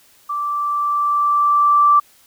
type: tone with level ramp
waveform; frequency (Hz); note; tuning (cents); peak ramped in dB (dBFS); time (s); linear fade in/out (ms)
sine; 1169; D6; -8; -20 to -8; 0.29-2; 10
effects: white hiss -52 dBFS RMS until 2.26 s